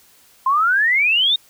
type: exponential sweep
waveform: sine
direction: up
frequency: 1031 to 3751 Hz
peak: -13 dBFS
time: 0.46-1.36 s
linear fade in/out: 5 ms
effects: white hiss -52 dBFS RMS until 1.49 s